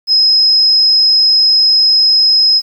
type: tone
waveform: sine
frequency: 5110 Hz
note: D#8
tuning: 45 cents sharp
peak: -6 dBFS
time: 0.07-2.62 s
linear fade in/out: 50 ms
effects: 7-bit

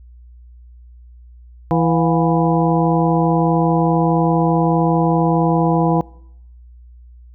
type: harmonic tone with a mistuned harmonic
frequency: 164.8 Hz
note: E3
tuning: in tune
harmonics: 1 / 2 / 3 / 4 / 5 / 6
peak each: -16 / -19 / -21 / -22 / -23 / -24 dBFS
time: 1.71-6.01 s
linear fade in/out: 0 ms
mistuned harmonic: 4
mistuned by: +110 cents
effects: noise-tail reverb RT60 0.8 s tail -24 dB re dry + added 60 Hz sine -39 dBFS peak until 7.34 s

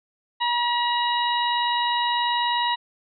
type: harmonic tone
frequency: 959 Hz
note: A#5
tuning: 49 cents sharp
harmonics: 1 / 2 / 3 / 4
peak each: -22 / -29 / -30 / -28 dBFS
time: 0.4-2.76 s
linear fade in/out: 20 ms
effects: none

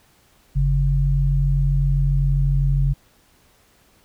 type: tone pair together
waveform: sine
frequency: 46.25 / 138.59 Hz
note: F#1 / C#3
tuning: 0 / 0 cents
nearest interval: octave + perfect fifth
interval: 1900 cents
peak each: -18 dBFS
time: 0.55-2.94 s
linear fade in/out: 20 ms
effects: pink hiss -57 dBFS RMS until 4.04 s

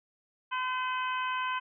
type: harmonic tone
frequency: 510 Hz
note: C5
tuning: 44 cents flat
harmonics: 2 / 3 / 4 / 5 / 6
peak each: -31 / -36 / -44 / -39 / -42 dBFS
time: 0.51-1.6 s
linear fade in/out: 20 ms
effects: none

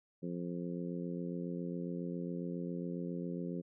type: harmonic tone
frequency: 87.31 Hz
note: F2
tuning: in tune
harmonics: 2 / 3 / 4 / 5 / 6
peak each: -39 / -43 / -45 / -47 / -49 dBFS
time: 0.22-3.62 s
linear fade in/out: 20 ms
effects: none

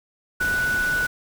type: tone in noise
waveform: sine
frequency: 1480 Hz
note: F#6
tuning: in tune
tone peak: -20 dBFS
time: 0.4-1.07 s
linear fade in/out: 10 ms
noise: pink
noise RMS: -32 dBFS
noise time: 0.4-1.07 s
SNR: +9 dB
effects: none

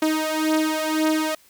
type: beating tone pair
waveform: sawtooth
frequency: 311.8 / 313.7 Hz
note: D#4 / D#4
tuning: +4 / +14 cents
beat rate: 1.9 Hz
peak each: -18 / -20 dBFS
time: 0.02-1.35 s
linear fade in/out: 5 ms
effects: white hiss -55 dBFS RMS until 1.49 s

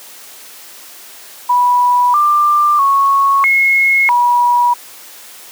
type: tone with pitch steps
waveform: sine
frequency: 981 / 1188 / 1104 / 2168 / 968 Hz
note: B5 / D6 / C#6 / C#7 / B5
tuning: -12 / +20 / -7 / -39 / -35 cents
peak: -8 dBFS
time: 1.49-4.74 s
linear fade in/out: 10 ms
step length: 650 ms
effects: white hiss -36 dBFS RMS until 5.51 s + high-pass 300 Hz 12 dB/octave

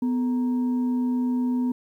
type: tone with frequency modulation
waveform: sine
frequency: 249 Hz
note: B3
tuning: 14 cents sharp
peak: -21 dBFS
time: 0.02-1.72 s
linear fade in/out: 5 ms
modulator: 685 Hz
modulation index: 0.21
effects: 10-bit

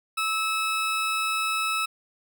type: tone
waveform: 20% pulse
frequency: 1300 Hz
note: E6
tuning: 24 cents flat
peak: -19 dBFS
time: 0.17-1.86 s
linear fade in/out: 10 ms
effects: none

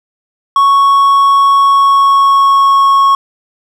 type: tone with pitch glide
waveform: triangle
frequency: 1108.7 to 1099.8 Hz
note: C#6 to C#6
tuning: 0 to -14 cents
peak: -3 dBFS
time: 0.56-3.15 s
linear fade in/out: 2 ms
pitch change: -14 cents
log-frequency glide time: 1.57-2.89 s
effects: none

